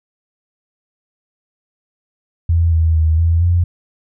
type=tone with pitch steps; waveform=sine; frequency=83.7 / 81.1 / 79.5 / 83.3 / 87.1 Hz; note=E2 / E2 / D#2 / E2 / F2; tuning=+27 / -28 / +38 / +19 / -4 cents; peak=-10 dBFS; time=2.49-3.64 s; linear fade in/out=5 ms; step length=230 ms; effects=none